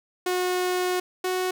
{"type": "tone pair in turn", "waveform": "sawtooth", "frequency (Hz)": [363.3, 368.6], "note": ["F#4", "F#4"], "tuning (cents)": [-32, -7], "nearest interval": "unison", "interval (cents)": 25, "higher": "second", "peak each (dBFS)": [-19, -20], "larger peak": "first", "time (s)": [[0.26, 1], [1.24, 1.51]], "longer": "first", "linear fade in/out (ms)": 5, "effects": []}